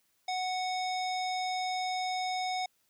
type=tone with low-pass filter; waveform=square; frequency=740 Hz; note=F#5; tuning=in tune; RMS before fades=-33 dBFS; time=0.28-2.66 s; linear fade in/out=5 ms; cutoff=5300 Hz; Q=2.1; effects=white hiss -73 dBFS RMS until 2.89 s